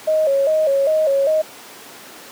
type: tone with vibrato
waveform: sine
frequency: 587 Hz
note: D5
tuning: 1 cent flat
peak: -13 dBFS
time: 0.07-1.42 s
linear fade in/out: 10 ms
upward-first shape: square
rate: 2.5 Hz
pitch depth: 110 cents each way
effects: pink hiss -38 dBFS RMS until 2.31 s + high-pass 300 Hz 12 dB/octave